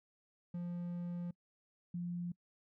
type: tone pair in turn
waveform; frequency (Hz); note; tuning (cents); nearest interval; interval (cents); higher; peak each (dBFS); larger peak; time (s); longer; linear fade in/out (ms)
triangle / sine; 174.6 / 174.6; F3 / F3; 0 / 0; unison; 0; neither; -36 / -37; first; 0.54-1.31 / 1.94-2.32; first; 5
effects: noise-tail reverb RT60 0.1 s tail -25 dB re dry